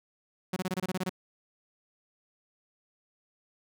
sawtooth tone bursts, 184.9 Hz, F#3, 1 cent flat, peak -25 dBFS, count 10, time 0.53-1.095 s, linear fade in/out 5 ms, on 34 ms, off 25 ms, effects none

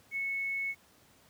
sine tone with quantisation, 2202 Hz, C#7, 12 cents flat, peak -31 dBFS, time 0.11-0.75 s, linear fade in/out 50 ms, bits 10, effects pink hiss -62 dBFS RMS until 1.29 s + high-pass 80 Hz 12 dB/octave

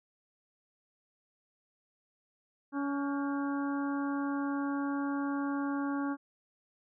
harmonic tone with a mistuned harmonic, 281.3 Hz, C#4, 26 cents sharp, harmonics 1 / 2 / 3 / 4 / 5 / 6, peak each -31 / -45 / -42 / -42 / -44 / -48 dBFS, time 2.72-6.17 s, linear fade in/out 50 ms, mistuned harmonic 6, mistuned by -92 cents, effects none

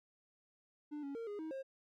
triangle tone with pitch steps, 296.8 / 279.4 / 459.6 / 411.8 / 316.9 / 535 Hz, D4 / C#4 / A#4 / G#4 / D#4 / C5, +18 / +14 / -25 / -15 / +32 / +38 cents, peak -39 dBFS, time 0.91-1.63 s, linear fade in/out 20 ms, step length 120 ms, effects none

